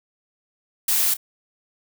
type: noise with echo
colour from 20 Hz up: blue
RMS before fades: -20 dBFS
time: 0.88-1.14 s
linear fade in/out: 5 ms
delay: 29 ms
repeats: 1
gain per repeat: -14 dB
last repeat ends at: 1.169 s
effects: none